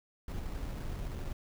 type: noise with sample-and-hold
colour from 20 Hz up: brown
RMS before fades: -38 dBFS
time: 0.28-1.33 s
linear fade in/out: 2 ms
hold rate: 3150 Hz
effects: none